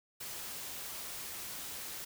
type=noise; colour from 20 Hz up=white; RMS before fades=-43 dBFS; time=0.2-2.05 s; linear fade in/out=10 ms; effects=none